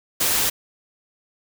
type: noise with amplitude modulation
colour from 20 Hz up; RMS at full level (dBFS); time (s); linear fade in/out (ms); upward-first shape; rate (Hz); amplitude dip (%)
white; -19; 0.2-0.5; 10; sine; 160; 30
effects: none